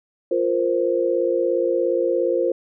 sine chord, F suspended fourth, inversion none, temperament equal, 349.2 / 466.2 / 523.3 Hz, F4 / Bb4 / C5, 0 / 0 / 0 cents, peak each -22 / -23 / -21 dBFS, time 0.31-2.52 s, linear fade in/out 5 ms, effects none

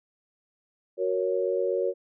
sine chord, F# major, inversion none, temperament equal, 370 / 466.2 / 554.4 Hz, F#4 / A#4 / C#5, 0 / 0 / 0 cents, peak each -28 dBFS, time 0.97-1.94 s, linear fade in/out 50 ms, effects none

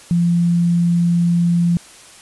sine tone, 172 Hz, F3, 26 cents flat, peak -12 dBFS, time 0.11-1.77 s, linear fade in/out 0 ms, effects white hiss -42 dBFS RMS until 2.21 s + resampled to 24000 Hz

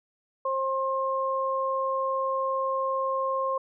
sine tone pair together, 532.5 / 1065 Hz, C5 / C6, +30 / +30 cents, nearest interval octave, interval 1200 cents, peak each -28 / -27 dBFS, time 0.45-3.58 s, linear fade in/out 5 ms, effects none

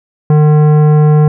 sine tone with tanh clipping, 151.2 Hz, D#3, 49 cents flat, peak -6 dBFS, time 0.3-1.28 s, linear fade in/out 2 ms, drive 14 dB, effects none

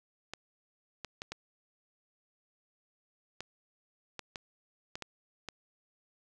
clicks, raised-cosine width 0.2 ms, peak -22 dBFS, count 10, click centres 0.336 / 1.047 / 1.219 / 1.32 / 3.406 / 4.193 / 4.358 / 4.955 / 5.023 / 5.487 s, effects none

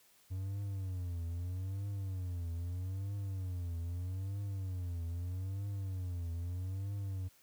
triangle tone with vibrato, 92 Hz, F#2, 9 cents flat, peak -34 dBFS, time 0.3-7.29 s, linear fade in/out 20 ms, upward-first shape triangle, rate 0.79 Hz, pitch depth 170 cents each way, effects white hiss -66 dBFS RMS until 7.42 s

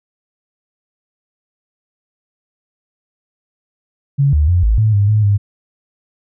sine tone with pitch steps, 139.9 / 74.6 / 88.3 / 54.2 / 108.8 / 101.3 / 107 / 101.7 Hz, C#3 / D2 / F2 / A1 / A2 / G#2 / A2 / G#2, +16 / +28 / +20 / -25 / -19 / -43 / -48 / -36 cents, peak -9 dBFS, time 4.18-5.38 s, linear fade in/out 20 ms, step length 150 ms, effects none

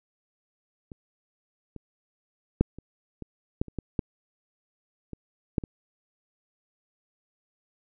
clicks, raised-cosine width 3 ms, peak -28 / -27 / -6 / -28 / -24 / -12 / -29 / -18 / -12 / -24 / -10 / -22 dBFS, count 12, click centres 0.918 / 1.763 / 2.61 / 2.786 / 3.223 / 3.615 / 3.683 / 3.787 / 3.992 / 5.133 / 5.582 / 5.638 s, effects none

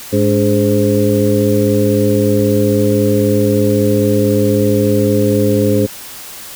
harmonic tone with a mistuned harmonic, 103.83 Hz, G#2, in tune, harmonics 1 / 2 / 3 / 4 / 5, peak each -16 / -16 / -16 / -16 / -16 dBFS, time 0.12-5.87 s, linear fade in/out 20 ms, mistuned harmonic 3, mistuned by -110 cents, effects white hiss -31 dBFS RMS until 6.55 s

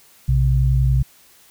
sine tone pair together, 60.2 / 130.92 Hz, B1 / C3, -44 / +1 cents, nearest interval octave + minor second, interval 1345 cents, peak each -16 dBFS, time 0.28-1.03 s, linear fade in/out 10 ms, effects white hiss -51 dBFS RMS until 1.5 s

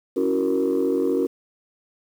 sine chord, F# dominant seventh, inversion second, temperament equal, 277.2 / 329.6 / 370 / 466.2 Hz, C#4 / E4 / F#4 / A#4, 0 / 0 / 0 / 0 cents, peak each -23 / -26 / -22 / -23 dBFS, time 0.16-1.27 s, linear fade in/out 10 ms, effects tanh soft clip ceiling -13 dBFS + 8-bit

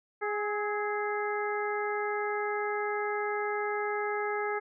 harmonic tone with a mistuned harmonic, 415.3 Hz, G#4, in tune, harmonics 1 / 2 / 3 / 4 / 5, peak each -32 / -35 / -37 / -38 / -39 dBFS, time 0.21-4.6 s, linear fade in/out 20 ms, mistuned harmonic 3, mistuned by +44 cents, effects none

